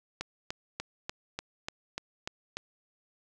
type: click train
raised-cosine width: 0.2 ms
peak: -17 dBFS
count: 9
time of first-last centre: 0.21-2.57 s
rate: 3.39 Hz
effects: none